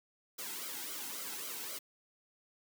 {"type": "noise with flanger", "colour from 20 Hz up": "white", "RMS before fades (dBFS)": -42, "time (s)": [0.38, 1.79], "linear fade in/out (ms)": 10, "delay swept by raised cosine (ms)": [1.1, 1.74], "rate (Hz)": 3.7, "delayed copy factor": -0.75, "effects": ["high-pass 200 Hz 12 dB/octave"]}